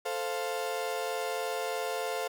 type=chord; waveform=35% pulse; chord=F major; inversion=first; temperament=equal; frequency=440 / 523.3 / 698.5 Hz; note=A4 / C5 / F5; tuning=0 / 0 / 0 cents; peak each=-34 dBFS; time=0.05-2.28 s; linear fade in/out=10 ms; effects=none